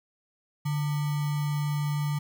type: tone with sample-and-hold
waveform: sine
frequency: 146.83 Hz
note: D3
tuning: in tune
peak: -25 dBFS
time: 0.65-2.19 s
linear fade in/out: 10 ms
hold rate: 1050 Hz
effects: none